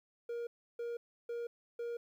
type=tone bursts; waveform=triangle; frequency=471.8 Hz; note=A#4; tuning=21 cents sharp; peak=-35 dBFS; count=4; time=0.29-1.97 s; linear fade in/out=5 ms; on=180 ms; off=320 ms; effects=12-bit